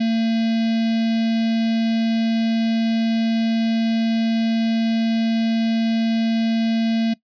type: tone with notch filter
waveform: square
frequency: 226 Hz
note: A3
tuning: 47 cents sharp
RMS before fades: -19 dBFS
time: 0-7.14 s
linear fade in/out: 10 ms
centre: 1100 Hz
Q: 0.51
effects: noise-tail reverb RT60 0.1 s tail -20 dB re dry + resampled to 11025 Hz